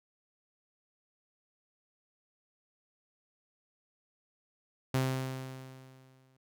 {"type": "tone with exponential decay", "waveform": "sawtooth", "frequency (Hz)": 131, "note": "C3", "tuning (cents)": 2, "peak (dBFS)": -22, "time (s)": [4.94, 6.37], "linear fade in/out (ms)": 5, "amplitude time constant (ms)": 310, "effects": []}